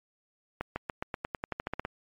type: accelerating click train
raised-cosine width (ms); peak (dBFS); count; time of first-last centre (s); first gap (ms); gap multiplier
0.5; -17; 14; 0.61-1.851; 150; 0.92
effects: MP3 64 kbps